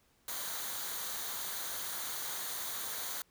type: noise with comb filter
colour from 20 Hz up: white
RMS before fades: -39 dBFS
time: 0.28-3.22 s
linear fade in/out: 2 ms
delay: 0.38 ms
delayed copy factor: -0.55
effects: pink hiss -70 dBFS RMS until 3.3 s